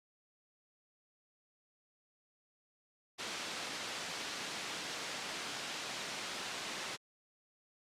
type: band-pass noise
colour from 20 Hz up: white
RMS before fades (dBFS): -42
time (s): 3.18-6.97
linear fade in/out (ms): 20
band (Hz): 160 to 4800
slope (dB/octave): 12
effects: low-pass 10000 Hz 12 dB/octave + Opus 48 kbps